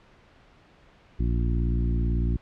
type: harmonic tone with a mistuned harmonic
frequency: 58.27 Hz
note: A#1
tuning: in tune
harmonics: 1 / 2 / 3 / 4 / 5 / 6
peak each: -23 / -29 / -33 / -35 / -37 / -39 dBFS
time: 1.19-2.37 s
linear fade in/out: 10 ms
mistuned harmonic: 1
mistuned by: -19 cents
effects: pink hiss -56 dBFS RMS until 2.41 s + low-pass 3000 Hz 12 dB/octave